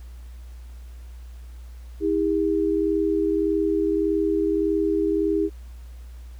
sine tone pair together, 321.4 / 403.1 Hz, E4 / G4, -44 / +48 cents, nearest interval major third, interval 392 cents, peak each -22 dBFS, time 2-5.5 s, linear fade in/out 50 ms, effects added 60 Hz sine -37 dBFS peak until 6.39 s + pink hiss -57 dBFS RMS until 6.39 s

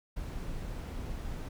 brown noise, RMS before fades -38 dBFS, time 0.16-1.49 s, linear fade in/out 10 ms, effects none

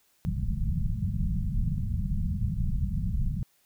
pink low-pass noise, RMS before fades -28 dBFS, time 0.25-3.43 s, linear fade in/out 0 ms, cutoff 210 Hz, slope 96 dB/octave, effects white hiss -67 dBFS RMS until 3.65 s

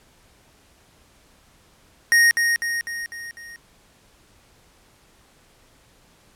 square tone with echo, 1864.7 Hz, A#6, in tune, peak -13 dBFS, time 2.12-2.31 s, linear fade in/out 0 ms, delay 250 ms, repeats 5, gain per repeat -5 dB, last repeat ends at 3.56 s, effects pink hiss -56 dBFS RMS until 6.35 s + low-pass 12000 Hz 12 dB/octave

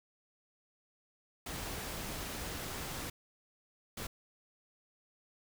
pink noise bursts at uneven times, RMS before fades -41 dBFS, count 2, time 1.46-3.1 / 3.97-4.07 s, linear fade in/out 5 ms, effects none

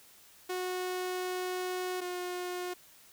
sawtooth tone pair in turn, 365.8 / 359.3 Hz, F#4 / F4, -20 / +49 cents, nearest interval unison, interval 31 cents, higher first, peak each -29 / -31 dBFS, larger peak first, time 0.49-2.01 / 2.01-2.74 s, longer first, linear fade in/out 10 ms, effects white hiss -58 dBFS RMS until 3.12 s

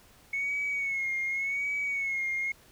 sine tone with vibrato, 2200 Hz, C#7, 14 cents flat, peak -27 dBFS, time 0.33-2.52 s, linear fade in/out 5 ms, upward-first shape sine, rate 0.88 Hz, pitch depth 60 cents each way, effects tanh soft clip ceiling -24 dBFS + pink hiss -58 dBFS RMS until 2.71 s

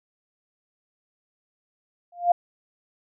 sine tone with exponential growth, 700 Hz, F5, 4 cents sharp, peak -11 dBFS, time 2.12-2.32 s, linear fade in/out 5 ms, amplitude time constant 42 ms, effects none

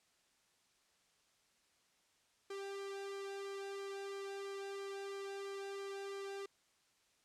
sawtooth tone with flanger, 394.9 Hz, G4, 13 cents sharp, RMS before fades -45 dBFS, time 2.5-6.46 s, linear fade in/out 5 ms, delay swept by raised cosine 1.1 to 1.62 ms, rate 3 Hz, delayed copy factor -0.85, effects white hiss -74 dBFS RMS until 7.24 s + low-pass 8000 Hz 12 dB/octave

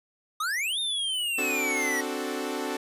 square exponential two-way sweep, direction up then down, 1200 to 3700 to 1897 Hz, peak -27 dBFS, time 0.4-2.01 s, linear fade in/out 5 ms, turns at 0.79 s
sawtooth chord, D dominant seventh, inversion third, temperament equal, 261.6 / 293.7 / 370 / 440 Hz, C4 / D4 / F#4 / A4, 0 / 0 / 0 / 0 cents, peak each -31 dBFS, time 1.38-2.77 s, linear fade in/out 5 ms
effects resampled to 32000 Hz

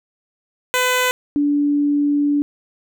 10% pulse / sine tone pair in turn, 503 / 289.6 Hz, B4 / D4, +32 / -24 cents, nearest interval minor seventh, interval 956 cents, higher first, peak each -7 / -14 dBFS, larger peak first, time 0.74-1.11 / 1.36-2.42 s, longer second, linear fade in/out 0 ms, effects none

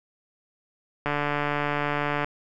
click train, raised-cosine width 0.5 ms, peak -11 dBFS, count 174, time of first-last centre 1.06-2.245 s, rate 146 Hz, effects none

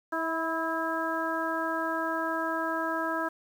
harmonic tone with a mistuned harmonic, 324.6 Hz, E4, 27 cents flat, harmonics 1 / 2 / 3 / 4 / 5, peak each -34 / -34 / -34 / -34 / -34 dBFS, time 0.12-3.29 s, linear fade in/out 10 ms, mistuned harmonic 3, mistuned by +25 cents, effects 9-bit

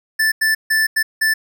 square tone bursts at uneven times, 1760 Hz, A6, in tune, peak -14 dBFS, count 5, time 0.19-0.32 / 0.41-0.55 / 0.7-0.87 / 0.96-1.03 / 1.21-1.34 s, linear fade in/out 10 ms, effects none

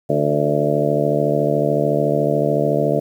harmonic tone with a mistuned harmonic, 73.8 Hz, D2, 9 cents sharp, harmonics 2 / 3 / 4 / 5 / 6 / 7 / 8 / 9, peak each -22 / -26 / -24 / -27 / -22 / -25 / -21 / -23 dBFS, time 0.09-3 s, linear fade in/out 10 ms, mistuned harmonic 5, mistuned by -30 cents, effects 8-bit

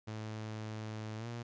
sawtooth tone with pitch glide, 108.8 to 117.96 Hz, A2 to A#2, -19 to +21 cents, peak -36 dBFS, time 0.07-1.43 s, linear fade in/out 10 ms, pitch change +140 cents, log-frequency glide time 1.17-1.27 s, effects resampled to 16000 Hz + 13-bit

